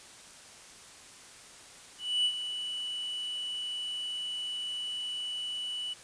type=tone with ADSR envelope; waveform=triangle; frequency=2960 Hz; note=F#7; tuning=in tune; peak=-22 dBFS; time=1.98-5.94 s; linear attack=270 ms; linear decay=66 ms; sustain=-10 dB; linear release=13 ms; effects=white hiss -51 dBFS RMS until 6.03 s + resampled to 22050 Hz